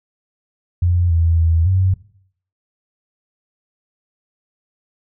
sine tone with pitch steps, 87.7 / 83.1 / 82.2 / 93.8 Hz, F2 / E2 / E2 / F#2, +8 / +15 / -4 / +24 cents, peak -12 dBFS, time 0.82-1.94 s, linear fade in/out 5 ms, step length 280 ms, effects noise-tail reverb RT60 0.6 s tail -18 dB re dry

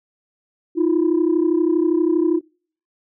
sine tone pair together, 316.7 / 349.2 Hz, D#4 / F4, +31 / 0 cents, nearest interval major second, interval 169 cents, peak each -16 dBFS, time 0.75-2.41 s, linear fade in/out 50 ms, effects noise-tail reverb RT60 0.5 s tail -26 dB re dry + tanh soft clip ceiling -10 dBFS

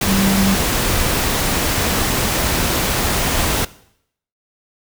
sine tone in noise, 194.5 Hz, G3, 13 cents flat, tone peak -15 dBFS, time 0.07-0.55 s, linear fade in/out 5 ms, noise pink, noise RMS -18 dBFS, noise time 0.01-3.65 s, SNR 0 dB, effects noise-tail reverb RT60 0.7 s tail -19 dB re dry

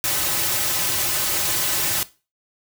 white noise with comb filter, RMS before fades -22 dBFS, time 0.04-2.03 s, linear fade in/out 0 ms, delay 4.3 ms, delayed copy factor -0.7, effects noise-tail reverb RT60 0.3 s tail -17 dB re dry

